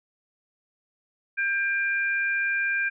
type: tone pair together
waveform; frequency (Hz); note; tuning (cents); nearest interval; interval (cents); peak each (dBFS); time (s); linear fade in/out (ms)
sine; 1594 / 2388; G6 / D7; +28 / +28; perfect fifth; 700; -24 / -28; 1.37-2.9; 20
effects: none